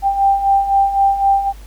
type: beating tone pair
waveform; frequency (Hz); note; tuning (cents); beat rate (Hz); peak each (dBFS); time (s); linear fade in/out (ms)
sine; 786 / 789.9; G5 / G5; +4 / +13; 3.9; -18 / -12; 0.02-1.53; 50
effects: added 50 Hz sine -33 dBFS peak until 1.66 s + pink hiss -46 dBFS RMS until 1.66 s